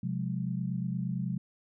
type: chord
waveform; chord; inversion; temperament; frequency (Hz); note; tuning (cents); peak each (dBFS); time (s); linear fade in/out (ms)
sine; F minor; second; equal with one note detuned; 130.81 / 178.7 / 207.7; C3 / F3 / Ab3; 0 / +40 / 0; -34 / -33 / -37; 0.03-1.38; 5
effects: none